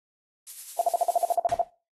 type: noise with tremolo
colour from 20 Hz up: violet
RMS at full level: -35 dBFS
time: 0.47-1.35 s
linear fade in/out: 2 ms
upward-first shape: sine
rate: 9.7 Hz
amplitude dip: 50%
type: tone bursts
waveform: sine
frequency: 693 Hz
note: F5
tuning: 14 cents flat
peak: -18 dBFS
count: 12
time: 0.79-1.616 s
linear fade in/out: 2 ms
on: 23 ms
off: 50 ms
type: noise with exponential decay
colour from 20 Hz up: pink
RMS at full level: -35 dBFS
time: 1.49-1.7 s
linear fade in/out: 1 ms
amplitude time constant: 44 ms
effects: noise-tail reverb RT60 0.3 s tail -18 dB re dry + AAC 32 kbps